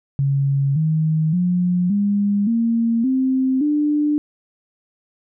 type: tone with pitch steps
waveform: sine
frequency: 138.59 / 157.37 / 178.69 / 202.9 / 230.4 / 261.6 / 297.1 Hz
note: C#3 / D#3 / F3 / G#3 / A#3 / C4 / D4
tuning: 0 / +20 / +40 / -40 / -20 / 0 / +20 cents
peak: -15 dBFS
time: 0.19-4.18 s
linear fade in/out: 0 ms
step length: 570 ms
effects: none